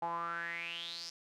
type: tone with band-pass filter sweep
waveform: sawtooth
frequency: 169.2 Hz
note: E3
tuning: 45 cents sharp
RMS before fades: -40 dBFS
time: 0.02-1.1 s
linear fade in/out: 5 ms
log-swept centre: 820 to 5400 Hz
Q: 8.2
effects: none